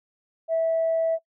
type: tone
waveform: sine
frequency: 654 Hz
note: E5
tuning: 14 cents flat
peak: -19 dBFS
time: 0.48-1.19 s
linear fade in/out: 50 ms
effects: noise-tail reverb RT60 0.1 s tail -24 dB re dry + tanh soft clip ceiling -16 dBFS